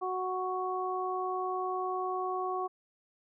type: harmonic tone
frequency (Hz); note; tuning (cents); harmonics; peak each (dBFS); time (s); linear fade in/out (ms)
370; F#4; 0; 1 / 2 / 3; -35 / -35 / -35; 0.01-2.68; 20
effects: none